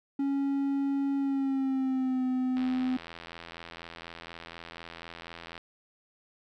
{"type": "tone with pitch glide", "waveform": "triangle", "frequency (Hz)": [277.2, 255.7], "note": ["C#4", "C4"], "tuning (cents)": [0, -40], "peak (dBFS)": -24, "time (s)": [0.19, 2.97], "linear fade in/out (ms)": 5, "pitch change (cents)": -140, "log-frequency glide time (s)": [1.17, 2.24]}
{"type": "click train", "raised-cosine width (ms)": 0.3, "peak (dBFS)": -26, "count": 254, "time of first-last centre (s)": [2.57, 5.578], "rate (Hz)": 84.1}
{"effects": []}